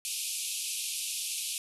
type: band-pass noise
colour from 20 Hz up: white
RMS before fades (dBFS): -35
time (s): 0.05-1.58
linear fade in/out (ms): 0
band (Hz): 2400 to 12000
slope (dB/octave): 96
effects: none